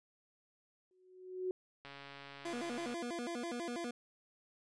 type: tone with exponential growth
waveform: sine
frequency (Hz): 369.2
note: F#4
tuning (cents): -4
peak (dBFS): -32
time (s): 0.91-1.51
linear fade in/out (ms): 1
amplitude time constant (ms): 130
type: click train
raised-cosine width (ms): 0.3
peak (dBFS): -34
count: 152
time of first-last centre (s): 1.85-2.929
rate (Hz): 140
type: tone with vibrato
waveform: 25% pulse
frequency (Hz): 286.9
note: D4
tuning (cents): -40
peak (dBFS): -35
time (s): 2.45-3.91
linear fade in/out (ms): 5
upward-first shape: square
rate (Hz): 6.1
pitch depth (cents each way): 300
effects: resampled to 22050 Hz